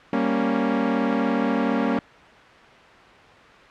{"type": "chord", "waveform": "sawtooth", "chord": "G diminished", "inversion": "none", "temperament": "equal", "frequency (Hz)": [196, 233.1, 277.2], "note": ["G3", "Bb3", "Db4"], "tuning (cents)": [0, 0, 0], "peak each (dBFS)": [-23, -19, -20], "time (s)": [0.13, 1.99], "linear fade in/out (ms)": 2, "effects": ["white hiss -46 dBFS RMS until 3.7 s", "low-pass 2000 Hz 12 dB/octave"]}